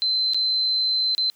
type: tone with dropouts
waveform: sine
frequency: 4077 Hz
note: C8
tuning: 46 cents flat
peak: -19 dBFS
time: 0.02-1.3 s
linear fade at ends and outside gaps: 0 ms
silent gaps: 0.335-0.345 / 1.149-1.18 s
effects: white hiss -61 dBFS RMS until 1.35 s